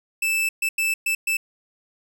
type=tone bursts at uneven times; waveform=45% pulse; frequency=2637 Hz; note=E7; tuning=in tune; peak=-20 dBFS; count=5; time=0.22-0.49 / 0.62-0.69 / 0.78-0.94 / 1.06-1.15 / 1.27-1.37 s; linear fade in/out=5 ms; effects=none